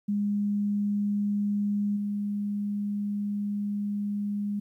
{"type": "tone with level steps", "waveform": "sine", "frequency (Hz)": 204.7, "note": "G#3", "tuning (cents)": -25, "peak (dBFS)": [-24, -27], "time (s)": [0.08, 4.6], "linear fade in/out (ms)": 10, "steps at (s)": 1.96, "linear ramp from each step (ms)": 10, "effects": ["11-bit"]}